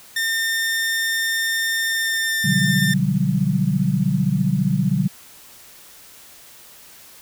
sawtooth tone with pitch glide, 1810 to 1797.5 Hz, A6 to A6, +48 to +36 cents, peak -16 dBFS, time 0.16-2.94 s, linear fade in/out 5 ms, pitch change -12 cents, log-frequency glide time 1.76-2.53 s
sine chord, G major seventh, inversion first, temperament equal with one note detuned, 123.47 / 146.83 / 180.77 / 196 Hz, B2 / D3 / F#3 / G3, 0 / 0 / -40 / 0 cents, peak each -25 / -21 / -21 / -22 dBFS, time 2.44-5.08 s, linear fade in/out 10 ms
effects white hiss -45 dBFS RMS until 7.21 s

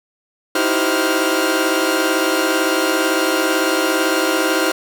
sawtooth tone cluster, 312.2 / 330.1 / 383.8 / 521 / 1408 Hz, D#4 / E4 / G4 / C5 / F6, +6 / +2 / -37 / -7 / +14 cents, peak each -18 dBFS, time 0.55-4.72 s, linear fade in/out 5 ms, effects none

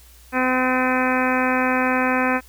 harmonic tone with a mistuned harmonic, 255.8 Hz, C4, 39 cents flat, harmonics 1 / 2 / 3 / 4 / 5 / 6 / 7 / 8 / 9 / 10, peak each -22 / -25 / -26 / -26 / -28 / -26 / -28 / -32 / -32 / -29 dBFS, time 0.32-2.41 s, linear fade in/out 50 ms, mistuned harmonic 10, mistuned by -27 cents, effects added 60 Hz sine -47 dBFS peak until 2.48 s + white hiss -51 dBFS RMS until 2.48 s

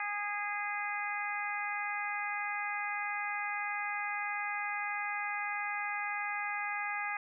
harmonic tone, 411.6 Hz, G#4, 16 cents flat, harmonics 2 / 3 / 4 / 5 / 6, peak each -39 / -41 / -40 / -38 / -42 dBFS, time 0-7.17 s, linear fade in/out 2 ms, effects none

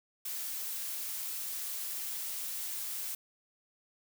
blue noise with ADSR envelope, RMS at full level -36 dBFS, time 0.25-3.15 s, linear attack 7 ms, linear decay 3 ms, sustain -2 dB, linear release 4 ms, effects none

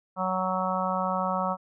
harmonic tone, 186.2 Hz, F#3, 11 cents sharp, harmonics 1 / 3 / 4 / 5 / 6 / 7, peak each -32 / -32 / -32 / -32 / -32 / -32 dBFS, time 0.16-1.57 s, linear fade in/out 50 ms, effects none

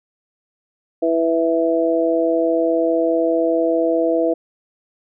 harmonic tone, 164.81 Hz, E3, in tune, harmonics 2 / 3 / 4, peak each -19 / -19 / -19 dBFS, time 1.02-4.34 s, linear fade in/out 10 ms, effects none

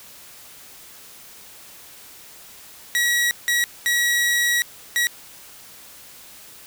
sawtooth tone bursts at uneven times, 1918 Hz, A#6, 49 cents sharp, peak -14 dBFS, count 4, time 2.95-3.31 / 3.48-3.64 / 3.86-4.62 / 4.96-5.07 s, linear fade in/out 0 ms, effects white hiss -44 dBFS RMS until 6.66 s

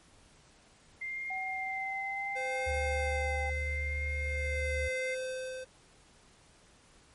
sine tone with vibrato, 2093 Hz, C7, in tune, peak -35 dBFS, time 1.01-5.15 s, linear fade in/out 10 ms, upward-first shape sine, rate 0.72 Hz, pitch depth 25 cents each way
sine tone with pitch glide, 758 to 793.4 Hz, F#5 to G5, +42 to +21 cents, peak -37 dBFS, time 1.3-3.5 s, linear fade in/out 5 ms, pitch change +79 cents, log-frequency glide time 1.56-2.26 s
square tone with tremolo, 516 Hz, C5, 24 cents flat, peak -34 dBFS, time 2.35-5.65 s, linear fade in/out 20 ms, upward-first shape sine, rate 0.47 Hz, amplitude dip 80%
sine tone, 73.4 Hz, D2, in tune, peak -33 dBFS, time 2.66-4.89 s, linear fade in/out 20 ms
effects pink hiss -61 dBFS RMS until 7.14 s + MP3 48 kbps

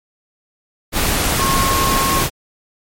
sine tone in noise, 1082 Hz, C#6, 42 cents flat, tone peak -17 dBFS, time 1.37-2.24 s, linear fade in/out 50 ms, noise pink, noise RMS -17 dBFS, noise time 0.92-2.3 s, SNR -3 dB, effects MP3 64 kbps

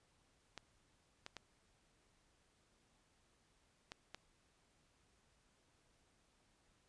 clicks, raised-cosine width 0.2 ms, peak -30 dBFS, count 5, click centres 0.577 / 1.264 / 1.367 / 3.919 / 4.146 s, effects pink hiss -75 dBFS RMS until 6.88 s + resampled to 22050 Hz

